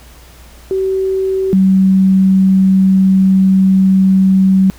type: tone pair in turn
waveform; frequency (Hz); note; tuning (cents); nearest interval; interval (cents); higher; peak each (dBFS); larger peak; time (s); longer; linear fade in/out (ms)
sine; 381.8 / 190.5; G4 / G3; -46 / -49; octave; 1203; first; -12 / -6; second; 0.71-1.53 / 1.53-4.7; second; 0
effects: added 60 Hz sine -38 dBFS peak until 4.78 s + pink hiss -42 dBFS RMS until 4.78 s